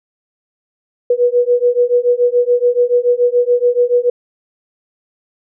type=beating tone pair; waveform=sine; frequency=483.8 / 490.8 Hz; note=B4 / B4; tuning=-36 / -11 cents; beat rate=7 Hz; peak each=-13 dBFS; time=1.1-4.1 s; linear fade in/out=5 ms; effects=none